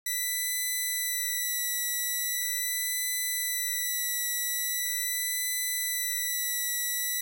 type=tone with vibrato; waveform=5% pulse; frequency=1975.5 Hz; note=B6; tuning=in tune; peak=-18 dBFS; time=0.06-7.21 s; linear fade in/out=5 ms; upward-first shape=sine; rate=0.41 Hz; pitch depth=20 cents each way; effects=10-bit